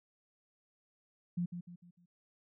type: tone with echo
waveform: sine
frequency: 175 Hz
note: F3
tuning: 4 cents sharp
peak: -31 dBFS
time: 1.37-1.46 s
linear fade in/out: 10 ms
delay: 150 ms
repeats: 4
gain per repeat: -8 dB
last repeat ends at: 2.06 s
effects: none